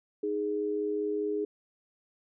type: tone pair together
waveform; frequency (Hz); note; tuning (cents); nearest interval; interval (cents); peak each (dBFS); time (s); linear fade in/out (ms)
sine; 310.3 / 415.3; D#4 / G#4; -5 / 0; perfect fourth; 505; -34 / -29; 0.23-1.45; 5
effects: none